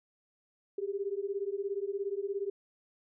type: beating tone pair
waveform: sine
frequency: 390 / 407 Hz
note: G4 / G#4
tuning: -9 / -35 cents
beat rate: 17 Hz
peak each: -35 / -35 dBFS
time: 0.78-2.5 s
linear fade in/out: 5 ms
effects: none